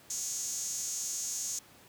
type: tone with high-pass filter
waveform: sawtooth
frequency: 277.2 Hz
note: C#4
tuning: in tune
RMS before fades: -36 dBFS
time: 0.1-1.59 s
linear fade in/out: 5 ms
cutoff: 6600 Hz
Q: 6.3
effects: pink hiss -57 dBFS RMS until 1.88 s + high-pass 100 Hz 12 dB/octave